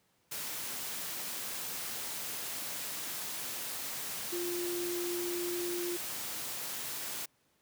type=tone in noise; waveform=sine; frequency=350 Hz; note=F4; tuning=4 cents sharp; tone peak=-34 dBFS; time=4.32-5.97 s; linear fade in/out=10 ms; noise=white; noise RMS=-39 dBFS; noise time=0.31-7.26 s; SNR=+2 dB; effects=pink hiss -72 dBFS RMS until 7.61 s + high-pass 100 Hz 12 dB/octave